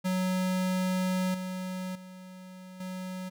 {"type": "tone with level steps", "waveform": "square", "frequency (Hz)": 185, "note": "F#3", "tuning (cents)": 0, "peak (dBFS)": [-27, -34, -45, -36], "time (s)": [0.04, 3.3], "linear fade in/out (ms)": 20, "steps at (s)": [1.34, 1.95, 2.8], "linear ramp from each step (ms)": 5, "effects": []}